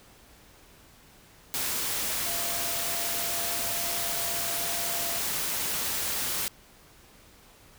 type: tone in noise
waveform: sine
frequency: 684 Hz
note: F5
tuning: 36 cents flat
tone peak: -39 dBFS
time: 2.26-5.18 s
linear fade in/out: 0 ms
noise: white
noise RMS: -30 dBFS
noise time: 1.54-6.48 s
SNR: -12 dB
effects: pink hiss -55 dBFS RMS until 7.78 s